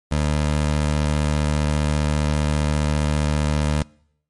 20% pulse tone, 75 Hz, D2, 37 cents sharp, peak -13 dBFS, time 0.11-3.83 s, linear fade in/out 10 ms, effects noise-tail reverb RT60 0.7 s tail -25 dB re dry + MP3 48 kbps

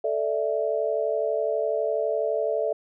sine chord, A suspended fourth, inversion none, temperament equal, 440 / 587.3 / 659.3 Hz, A4 / D5 / E5, 0 / 0 / 0 cents, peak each -27 dBFS, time 0.04-2.73 s, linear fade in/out 5 ms, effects none

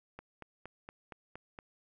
click train, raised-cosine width 0.5 ms, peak -30 dBFS, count 7, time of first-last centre 0.19-1.589 s, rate 4.29 Hz, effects none

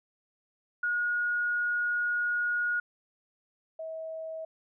sine tone pair in turn, 1443 / 642.8 Hz, F#6 / E5, -44 / -44 cents, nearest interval octave + major second, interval 1400 cents, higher first, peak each -26 / -35 dBFS, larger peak first, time 0.83-2.8 / 3.79-4.45 s, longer first, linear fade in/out 5 ms, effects none

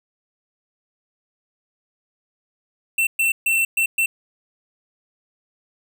square tone bursts at uneven times, 2692 Hz, E7, 36 cents sharp, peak -17 dBFS, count 5, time 2.98-3.07 / 3.19-3.32 / 3.46-3.65 / 3.77-3.86 / 3.98-4.06 s, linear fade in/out 5 ms, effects none

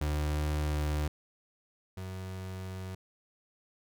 35% pulse tone pair in turn, 75.1 / 93.71 Hz, D2 / F#2, +39 / +23 cents, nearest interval major third, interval 384 cents, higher second, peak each -27 / -36 dBFS, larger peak first, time 0.01-1.08 / 1.97-2.95 s, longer first, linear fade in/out 5 ms, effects none

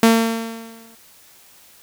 sawtooth tone with exponential decay, 227.1 Hz, A#3, 45 cents flat, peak -4 dBFS, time 0.03-0.95 s, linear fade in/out 2 ms, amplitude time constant 200 ms, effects white hiss -49 dBFS RMS until 1.82 s

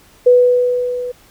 sine tone with level ramp, 493.9 Hz, B4, in tune, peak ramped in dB -4 to -21 dBFS, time 0.26-1.12 s, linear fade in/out 10 ms, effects pink hiss -48 dBFS RMS until 1.3 s

